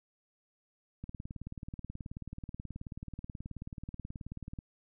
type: click train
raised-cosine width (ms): 5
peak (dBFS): -29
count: 67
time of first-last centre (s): 1.04-4.588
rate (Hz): 18.6
effects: none